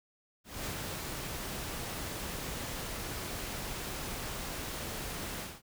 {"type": "noise with ADSR envelope", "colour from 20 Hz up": "pink", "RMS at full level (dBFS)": -37, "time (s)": [0.44, 5.62], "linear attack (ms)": 220, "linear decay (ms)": 46, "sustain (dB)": -2, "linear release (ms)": 220, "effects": []}